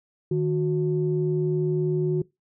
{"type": "tone pair together", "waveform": "sine", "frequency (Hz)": [153.9, 366], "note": ["D#3", "F#4"], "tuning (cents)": [-19, -19], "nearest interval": "octave + minor third", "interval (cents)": 1500, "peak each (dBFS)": -23, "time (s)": [0.31, 2.22], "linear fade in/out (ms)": 5, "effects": ["noise-tail reverb RT60 0.2 s tail -22 dB re dry", "tanh soft clip ceiling -13 dBFS"]}